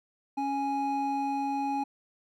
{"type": "tone pair together", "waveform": "triangle", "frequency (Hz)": [277.2, 830.7], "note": ["C#4", "G#5"], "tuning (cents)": [0, 0], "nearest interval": "octave + perfect fifth", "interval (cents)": 1900, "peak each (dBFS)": [-30, -27], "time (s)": [0.37, 1.84], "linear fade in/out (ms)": 10, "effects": []}